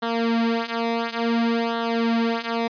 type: tone with flanger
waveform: sawtooth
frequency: 231.1 Hz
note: A#3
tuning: 15 cents flat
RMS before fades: -23 dBFS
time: 0.02-2.68 s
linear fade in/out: 10 ms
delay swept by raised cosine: 0.41 to 5.01 ms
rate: 0.57 Hz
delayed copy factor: -0.85
effects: resampled to 11025 Hz